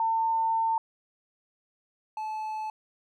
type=tone pair in turn; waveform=sine / triangle; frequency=901 / 866.4 Hz; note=A5 / A5; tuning=+41 / -27 cents; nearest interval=minor second; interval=68 cents; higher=first; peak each=-23 / -29 dBFS; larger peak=first; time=0-0.78 / 2.17-2.7 s; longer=first; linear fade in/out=2 ms; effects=none